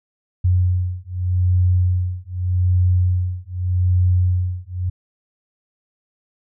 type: beating tone pair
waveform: sine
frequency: 90.1 / 90.93 Hz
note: F#2 / F#2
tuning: -45 / -30 cents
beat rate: 0.83 Hz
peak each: -18 dBFS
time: 0.44-4.9 s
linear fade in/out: 10 ms
effects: none